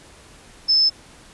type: tone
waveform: sine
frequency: 5250 Hz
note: E8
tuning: 8 cents flat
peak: -13 dBFS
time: 0.68-0.9 s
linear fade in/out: 20 ms
effects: pink hiss -47 dBFS RMS until 1.33 s + resampled to 24000 Hz

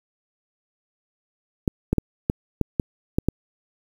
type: clicks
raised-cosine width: 3 ms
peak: -6 dBFS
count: 8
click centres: 1.678 / 1.93 / 1.983 / 2.299 / 2.613 / 2.798 / 3.185 / 3.286 s
effects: 7-bit

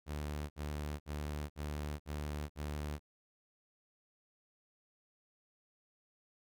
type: tone bursts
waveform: sawtooth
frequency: 74.2 Hz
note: D2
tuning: 18 cents sharp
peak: -34 dBFS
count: 6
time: 0.06-2.995 s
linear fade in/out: 50 ms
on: 440 ms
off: 59 ms
effects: none

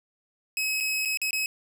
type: tone with dropouts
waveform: sawtooth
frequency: 2558 Hz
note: D#7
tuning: 47 cents sharp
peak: -22 dBFS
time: 0.57-1.46 s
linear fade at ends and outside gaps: 1 ms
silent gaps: 0.803-0.807 / 1.051-1.056 / 1.173-1.216 / 1.308-1.33 s
effects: none

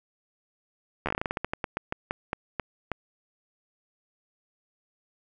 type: slowing click train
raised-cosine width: 0.5 ms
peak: -13 dBFS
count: 20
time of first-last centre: 1.06-2.917 s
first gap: 12 ms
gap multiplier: 1.2
effects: none

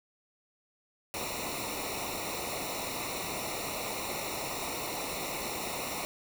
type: noise with comb filter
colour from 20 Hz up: pink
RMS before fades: -36 dBFS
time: 1.14-6.05 s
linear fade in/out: 0 ms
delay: 0.62 ms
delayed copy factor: -0.85
effects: none

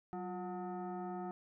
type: tone with frequency modulation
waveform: sine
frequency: 187.6 Hz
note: F#3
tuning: 24 cents sharp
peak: -39 dBFS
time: 0.13-1.31 s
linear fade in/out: 0 ms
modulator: 541 Hz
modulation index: 1.4
effects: none

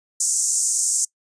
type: band-pass noise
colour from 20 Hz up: pink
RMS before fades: -21 dBFS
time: 0.2-1.05 s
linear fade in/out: 5 ms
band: 6300 to 9200 Hz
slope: 48 dB/octave
effects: noise-tail reverb RT60 0.1 s tail -24 dB re dry + resampled to 22050 Hz

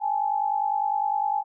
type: tone pair together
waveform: sine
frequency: 810.1 / 860 Hz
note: G#5 / A5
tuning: -43 / -40 cents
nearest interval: minor second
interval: 103 cents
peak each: -25 dBFS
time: 0-1.44 s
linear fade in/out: 50 ms
effects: none

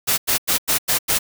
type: noise bursts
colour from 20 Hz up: white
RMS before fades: -18 dBFS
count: 6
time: 0.07-1.19 s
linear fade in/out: 20 ms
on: 110 ms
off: 92 ms
effects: none

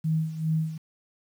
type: tone with tremolo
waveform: sine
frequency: 158.9 Hz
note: D#3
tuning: 37 cents sharp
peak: -21 dBFS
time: 0.04-0.78 s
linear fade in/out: 10 ms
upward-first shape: sine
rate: 2.5 Hz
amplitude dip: 75%
effects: 9-bit

